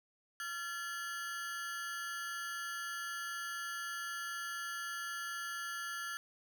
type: ring-modulated tone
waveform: 40% pulse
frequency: 1547 Hz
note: G6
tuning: 23 cents flat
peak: -35 dBFS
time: 0.4-6.17 s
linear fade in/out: 0 ms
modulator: 172 Hz
effects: none